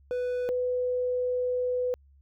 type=tone pair in turn; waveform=triangle / sine; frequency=495.6 / 498.4 Hz; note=B4 / B4; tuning=+6 / +16 cents; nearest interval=unison; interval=10 cents; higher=second; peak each=-25 dBFS; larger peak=neither; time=0.11-0.49 / 0.49-1.94 s; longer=second; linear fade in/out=0 ms; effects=added 69 Hz sine -55 dBFS peak until 2.21 s